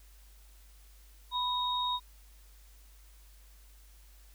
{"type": "tone pair together", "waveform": "sine", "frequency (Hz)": [991, 3742], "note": ["B5", "A#7"], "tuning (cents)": [6, 6], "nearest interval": "octave + major seventh", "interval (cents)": 2300, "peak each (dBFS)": [-31, -33], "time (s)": [1.31, 2], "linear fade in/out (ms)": 50, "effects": ["added 50 Hz sine -54 dBFS peak until 4.34 s", "white hiss -63 dBFS RMS until 4.34 s"]}